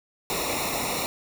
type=noise with comb filter; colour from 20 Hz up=pink; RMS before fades=-28 dBFS; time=0.3-1.06 s; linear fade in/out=0 ms; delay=0.63 ms; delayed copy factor=-0.85; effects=none